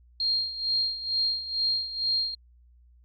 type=tone with tremolo; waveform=sine; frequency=4219 Hz; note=C8; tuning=14 cents sharp; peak=-22 dBFS; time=0.2-2.35 s; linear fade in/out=2 ms; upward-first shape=sine; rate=2.2 Hz; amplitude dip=75%; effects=added 60 Hz sine -54 dBFS peak until 3.04 s + AAC 32 kbps